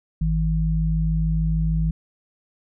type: tone pair together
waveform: sine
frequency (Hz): 53.39 / 160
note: G#1 / D#3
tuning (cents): +49 / +49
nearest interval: octave + perfect fifth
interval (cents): 1900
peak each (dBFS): -21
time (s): 0.21-1.91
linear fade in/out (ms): 5
effects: none